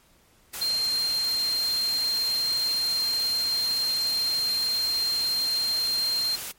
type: tone in noise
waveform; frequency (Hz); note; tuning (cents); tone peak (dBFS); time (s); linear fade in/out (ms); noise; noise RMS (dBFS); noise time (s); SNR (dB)
sine; 4186; C8; 0; -23; 0.61-6.36; 10; white; -35; 0.53-6.52; +9
effects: pink hiss -60 dBFS RMS until 6.58 s + MP3 64 kbps